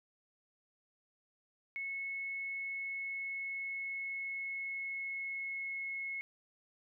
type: tone with pitch glide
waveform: sine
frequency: 2194 to 2179 Hz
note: C#7 to C#7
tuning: -18 to -30 cents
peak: -37 dBFS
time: 1.76-6.21 s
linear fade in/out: 0 ms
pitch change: -12 cents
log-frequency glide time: 2.51-5.89 s
effects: none